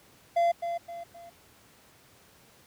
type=tone with echo; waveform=triangle; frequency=685 Hz; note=F5; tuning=34 cents flat; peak=-19 dBFS; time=0.36-0.52 s; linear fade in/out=10 ms; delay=260 ms; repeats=3; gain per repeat=-8 dB; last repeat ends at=1.3 s; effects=pink hiss -58 dBFS RMS until 2.66 s + high-pass 80 Hz 12 dB/octave